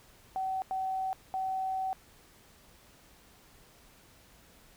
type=tone bursts at uneven times; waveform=sine; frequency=760 Hz; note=F#5; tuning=46 cents sharp; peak=-30 dBFS; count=3; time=0.36-0.62 / 0.71-1.13 / 1.34-1.93 s; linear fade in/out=0 ms; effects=pink hiss -59 dBFS RMS until 4.76 s